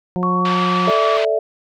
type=harmonic tone; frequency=180 Hz; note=F#3; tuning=47 cents flat; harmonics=1 / 2 / 3 / 4 / 5; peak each=-19 / -25 / -29 / -31 / -33 dBFS; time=0.16-0.9 s; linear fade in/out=0 ms
type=tone with pitch glide; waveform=sine; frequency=1113 to 1148.9 Hz; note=C#6 to D6; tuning=+7 to -38 cents; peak=-17 dBFS; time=0.23-1.17 s; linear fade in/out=0 ms; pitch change=+55 cents; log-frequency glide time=0.34-0.62 s
type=band-pass noise; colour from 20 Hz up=white; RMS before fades=-27 dBFS; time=0.45-1.25 s; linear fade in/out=2 ms; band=770 to 3500 Hz; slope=24 dB/octave
type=chord; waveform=sine; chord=A suspended fourth; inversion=none; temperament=just; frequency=440 / 586.7 / 660 Hz; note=A4 / D5 / E5; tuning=0 / -2 / +2 cents; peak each=-19 / -21 / -18 dBFS; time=0.87-1.39 s; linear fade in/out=5 ms
effects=none